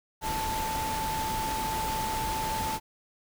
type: tone in noise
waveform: sine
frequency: 880 Hz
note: A5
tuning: in tune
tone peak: -30 dBFS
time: 0.21-2.8 s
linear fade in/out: 50 ms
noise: pink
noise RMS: -34 dBFS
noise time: 0.21-2.8 s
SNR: +1 dB
effects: none